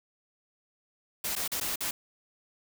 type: noise with dropouts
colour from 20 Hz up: white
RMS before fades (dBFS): -32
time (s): 1.24-1.91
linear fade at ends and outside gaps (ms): 5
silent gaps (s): 1.354-1.362 / 1.478-1.517 / 1.601-1.61 / 1.758-1.806
effects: none